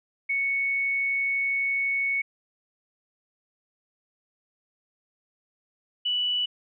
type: tone pair in turn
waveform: sine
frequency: 2217 / 2959 Hz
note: C#7 / F#7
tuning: 0 / -1 cents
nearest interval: perfect fourth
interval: 499 cents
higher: second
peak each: -23 dBFS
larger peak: neither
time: 0.29-2.22 / 6.05-6.46 s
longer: first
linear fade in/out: 10 ms
effects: none